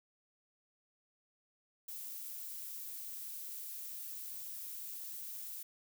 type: noise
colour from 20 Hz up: violet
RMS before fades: -45 dBFS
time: 1.88-5.63 s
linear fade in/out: 5 ms
effects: none